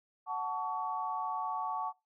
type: chord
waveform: sine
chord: F# minor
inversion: none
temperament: equal with one note detuned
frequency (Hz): 740 / 880 / 1128.8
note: F#5 / A5 / C#6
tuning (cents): 0 / 0 / +31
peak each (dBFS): -38 / -37 / -36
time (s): 0.26-1.93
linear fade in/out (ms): 50
effects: noise-tail reverb RT60 0.2 s tail -17 dB re dry